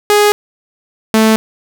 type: tone pair in turn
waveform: sawtooth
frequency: 415.3 / 220 Hz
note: G#4 / A3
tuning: 0 / 0 cents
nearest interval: major seventh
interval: 1100 cents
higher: first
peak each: -3 dBFS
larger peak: neither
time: 0.1-0.32 / 1.14-1.36 s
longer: neither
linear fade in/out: 0 ms
effects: none